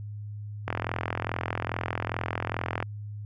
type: click train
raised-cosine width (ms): 0.5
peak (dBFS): -13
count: 92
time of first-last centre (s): 0.68-2.826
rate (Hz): 42.4
effects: added 104 Hz sine -35 dBFS peak until 3.25 s